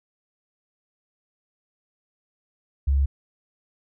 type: tone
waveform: sine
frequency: 69 Hz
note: C#2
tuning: 7 cents flat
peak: -17 dBFS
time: 2.87-3.06 s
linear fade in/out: 10 ms
effects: none